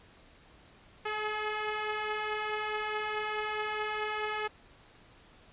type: beating tone pair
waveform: 10% pulse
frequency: 422.2 / 426.9 Hz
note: G#4 / G#4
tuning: +29 / +48 cents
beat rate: 4.7 Hz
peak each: -32 / -24 dBFS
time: 1.05-4.48 s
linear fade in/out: 10 ms
effects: pink hiss -58 dBFS RMS until 5.52 s + resampled to 8000 Hz